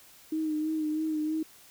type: tone with vibrato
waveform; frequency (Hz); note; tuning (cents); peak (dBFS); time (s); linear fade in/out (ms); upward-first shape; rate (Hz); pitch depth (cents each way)
sine; 310.6; D#4; -3; -27; 0.32-1.43; 5; sine; 3.1; 33
effects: white hiss -55 dBFS RMS until 1.7 s